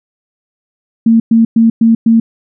sine tone bursts, 227.4 Hz, A#3, 43 cents flat, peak -4 dBFS, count 5, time 1.06-2.2 s, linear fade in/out 5 ms, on 140 ms, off 110 ms, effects none

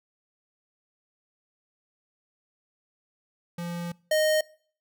square tone pair in turn, 172.4 / 619.4 Hz, F3 / D#5, -22 / -8 cents, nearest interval octave + minor seventh, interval 2214 cents, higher second, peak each -32 / -21 dBFS, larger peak second, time 3.58-3.92 / 4.11-4.41 s, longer first, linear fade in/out 5 ms, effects noise-tail reverb RT60 0.5 s tail -24 dB re dry

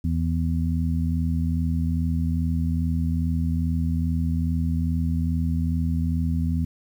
harmonic tone, 82.41 Hz, E2, in tune, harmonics 1 / 2 / 3, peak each -23 / -26 / -28 dBFS, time 0.04-6.65 s, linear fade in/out 5 ms, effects 9-bit

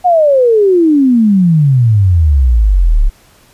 sine exponential sweep, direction down, 740 to 33 Hz, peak -5 dBFS, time 0.04-3.1 s, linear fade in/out 20 ms, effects pink hiss -46 dBFS RMS until 3.53 s + resampled to 32000 Hz

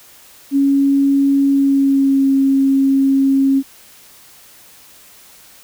sine tone with pitch glide, 277.2 to 271.5 Hz, C#4 to C#4, 0 to -36 cents, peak -10 dBFS, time 0.51-3.63 s, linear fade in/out 50 ms, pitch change -36 cents, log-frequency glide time 1.48-2.29 s, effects white hiss -44 dBFS RMS until 5.63 s

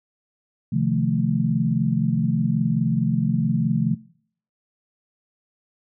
sine chord, F dominant seventh, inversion second, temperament equal, 130.81 / 155.56 / 174.61 / 220 Hz, C3 / Eb3 / F3 / A3, 0 / 0 / 0 / 0 cents, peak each -24 dBFS, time 0.72-3.95 s, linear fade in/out 10 ms, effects noise-tail reverb RT60 0.6 s tail -22 dB re dry

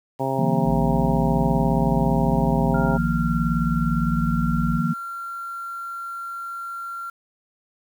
harmonic tone, 133.9 Hz, C3, 40 cents sharp, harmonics 1 / 2 / 3 / 4 / 5 / 6 / 7, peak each -29 / -29 / -29 / -29 / -29 / -29 / -29 dBFS, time 0.19-2.98 s, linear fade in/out 20 ms
sine chord, Eb suspended second, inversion none, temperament just, 155.56 / 175.01 / 233.3 Hz, Eb3 / F3 / Bb3, 0 / +4 / +2 cents, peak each -24 dBFS, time 0.38-4.94 s, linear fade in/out 10 ms
sine tone, 55.3 Hz, A1, 9 cents sharp, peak -26 dBFS, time 0.64-4.81 s, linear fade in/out 50 ms
sine tone with pitch glide, 1396.9 to 1373.7 Hz, F6 to F6, 0 to -29 cents, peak -29 dBFS, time 2.74-7.1 s, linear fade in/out 5 ms, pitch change -29 cents, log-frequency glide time 2.84-3.33 s
effects 8-bit

